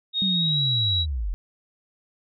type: tone with pitch glide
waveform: sine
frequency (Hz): 3729 to 3883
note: A#7 to B7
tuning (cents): 0 to -30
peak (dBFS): -21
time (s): 0.13-1.06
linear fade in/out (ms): 50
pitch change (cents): +70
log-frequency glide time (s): 0.3-0.61
type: linear sweep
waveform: sine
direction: down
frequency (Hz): 196 to 39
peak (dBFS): -24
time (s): 0.22-1.34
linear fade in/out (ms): 0
effects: none